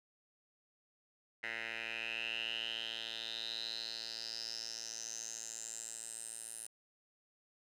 10% pulse tone with band-pass filter sweep, 113.5 Hz, A#2, 46 cents flat, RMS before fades -43 dBFS, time 1.43-6.67 s, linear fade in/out 5 ms, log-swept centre 2100 to 9700 Hz, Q 8, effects none

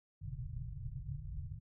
white low-pass noise, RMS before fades -43 dBFS, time 0.21-1.6 s, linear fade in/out 20 ms, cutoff 150 Hz, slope 96 dB/octave, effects none

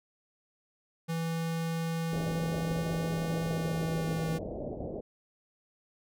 square tone with pitch glide, 164.81 to 161.89 Hz, E3 to E3, 0 to -31 cents, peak -31 dBFS, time 1.08-4.39 s, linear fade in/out 20 ms, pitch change -31 cents, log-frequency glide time 3.39-4.25 s
white low-pass noise, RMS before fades -38 dBFS, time 2.12-5.01 s, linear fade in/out 10 ms, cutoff 650 Hz, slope 48 dB/octave
effects none

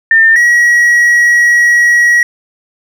sine / triangle tone pair in turn, 1803 / 1911.9 Hz, A6 / A#6, +42 / +43 cents, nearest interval minor second, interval 101 cents, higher second, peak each -3 dBFS, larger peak neither, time 0.11-0.36 / 0.36-2.23 s, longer second, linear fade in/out 2 ms, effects none

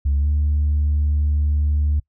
sine tone with pitch glide, 70.3 to 73.97 Hz, C#2 to D2, +25 to +13 cents, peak -14 dBFS, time 0.05-2 s, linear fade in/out 10 ms, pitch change +88 cents, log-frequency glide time 0.18-0.28 s, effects noise-tail reverb RT60 0.1 s tail -25 dB re dry + tanh soft clip ceiling -13 dBFS

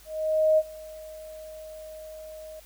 sine tone with ADSR envelope, 625 Hz, D#5, 8 cents sharp, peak -16 dBFS, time 0.05-2.6 s, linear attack 530 ms, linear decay 44 ms, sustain -23 dB, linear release 7 ms, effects added 50 Hz sine -54 dBFS peak until 2.65 s + white hiss -54 dBFS RMS until 2.65 s

